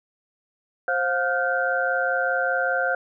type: tone cluster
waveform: sine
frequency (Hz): 528 / 711 / 1414 / 1539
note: C5 / F5 / F6 / G6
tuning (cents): +16 / +31 / +21 / -32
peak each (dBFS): -26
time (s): 0.88-2.95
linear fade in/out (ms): 2
effects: none